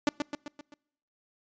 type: tone with echo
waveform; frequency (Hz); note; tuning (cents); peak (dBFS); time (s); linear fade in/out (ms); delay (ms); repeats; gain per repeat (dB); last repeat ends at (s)
sawtooth; 293; D4; -4; -18; 0.07-0.09; 2; 130; 5; -5; 0.74
effects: noise-tail reverb RT60 0.8 s tail -26 dB re dry + resampled to 16000 Hz